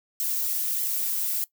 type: noise with flanger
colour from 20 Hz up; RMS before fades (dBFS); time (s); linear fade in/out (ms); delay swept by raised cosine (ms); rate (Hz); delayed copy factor
violet; -27; 0.2-1.44; 0; 0.93 to 5.13; 1.6; +0.85
effects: noise-tail reverb RT60 0.1 s tail -19 dB re dry